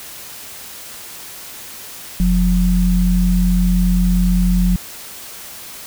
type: tone pair together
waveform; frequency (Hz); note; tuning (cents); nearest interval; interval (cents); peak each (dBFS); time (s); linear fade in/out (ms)
sine; 45 / 180; F#1 / F#3; -47 / -47; 2 octaves; 2400; -14; 2.2-4.76; 0
effects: white hiss -34 dBFS RMS until 5.86 s